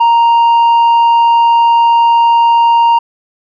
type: tone with tanh clipping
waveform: sine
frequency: 932.3 Hz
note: A#5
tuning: in tune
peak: -6 dBFS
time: 0-2.99 s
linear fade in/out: 10 ms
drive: 4 dB
effects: none